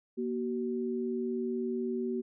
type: tone pair together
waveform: sine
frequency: 237.9 / 378 Hz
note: A#3 / F#4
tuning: +35 / +37 cents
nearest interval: minor sixth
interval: 802 cents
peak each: -33 / -33 dBFS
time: 0.17-2.22 s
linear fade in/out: 20 ms
effects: none